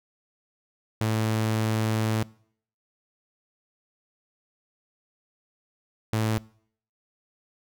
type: tone bursts at uneven times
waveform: sawtooth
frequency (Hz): 110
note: A2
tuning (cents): 0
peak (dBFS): -19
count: 2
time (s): 1.01-2.23 / 6.13-6.38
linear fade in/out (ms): 0
effects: noise-tail reverb RT60 0.6 s tail -23 dB re dry